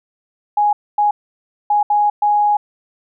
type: tone bursts at uneven times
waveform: sine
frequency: 830.6 Hz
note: G#5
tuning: in tune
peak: -11 dBFS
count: 5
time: 0.57-0.73 / 0.98-1.11 / 1.7-1.83 / 1.9-2.1 / 2.22-2.57 s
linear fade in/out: 5 ms
effects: none